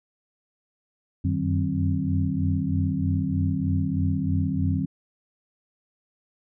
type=tone cluster; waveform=sine; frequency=89.7 / 92.9 / 152.3 / 189.2 / 265.4 Hz; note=F2 / F#2 / D#3 / F#3 / C4; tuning=+47 / +7 / -37 / +39 / +25 cents; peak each=-28 dBFS; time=1.24-4.86 s; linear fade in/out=10 ms; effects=none